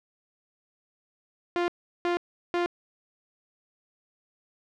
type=tone bursts; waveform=sawtooth; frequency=349.2 Hz; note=F4; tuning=in tune; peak=-20 dBFS; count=3; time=1.56-2.66 s; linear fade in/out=0 ms; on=120 ms; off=370 ms; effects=low-pass 3000 Hz 12 dB/octave